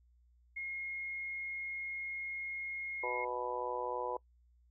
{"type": "tone", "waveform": "sine", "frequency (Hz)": 2150, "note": "C7", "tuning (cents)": 47, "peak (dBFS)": -38, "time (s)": [0.56, 3.25], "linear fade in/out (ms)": 10}
{"type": "harmonic tone", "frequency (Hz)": 123.47, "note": "B2", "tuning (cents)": 0, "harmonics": [3, 4, 5, 6, 7, 8], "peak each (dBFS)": [-44, -39, -45, -49, -43, -40], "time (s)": [3.03, 4.17], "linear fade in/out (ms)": 5}
{"effects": ["noise-tail reverb RT60 0.1 s tail -23 dB re dry", "added 60 Hz sine -64 dBFS peak until 4.7 s"]}